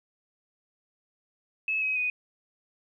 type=tone with pitch steps; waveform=sine; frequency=2592 / 2540 / 2489 Hz; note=E7 / D#7 / D#7; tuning=-30 / +35 / 0 cents; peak=-25 dBFS; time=1.68-2.1 s; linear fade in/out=2 ms; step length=140 ms; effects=11-bit